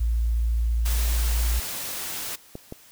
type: tone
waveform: sine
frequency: 57.2 Hz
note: A#1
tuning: 32 cents flat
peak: -20 dBFS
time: 0-1.6 s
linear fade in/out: 10 ms
type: noise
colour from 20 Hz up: white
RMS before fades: -32 dBFS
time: 0.85-2.36 s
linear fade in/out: 10 ms
type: clicks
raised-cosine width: 2 ms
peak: -21 dBFS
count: 2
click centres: 2.554 / 2.724 s
effects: white hiss -52 dBFS RMS until 2.91 s